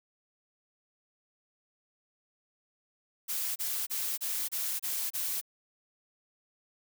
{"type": "noise bursts", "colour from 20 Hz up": "blue", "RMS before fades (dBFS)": -33, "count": 7, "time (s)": [3.28, 5.414], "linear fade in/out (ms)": 20, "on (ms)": 280, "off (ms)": 29, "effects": []}